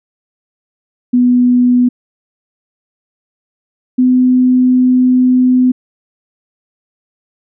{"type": "tone pair in turn", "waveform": "sine", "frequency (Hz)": [246.9, 253], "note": ["B3", "B3"], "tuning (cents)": [0, 42], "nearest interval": "unison", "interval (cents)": 42, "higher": "second", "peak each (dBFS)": [-6, -6], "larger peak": "neither", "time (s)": [[1.13, 1.89], [3.98, 5.72]], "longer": "second", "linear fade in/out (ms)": 10, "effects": []}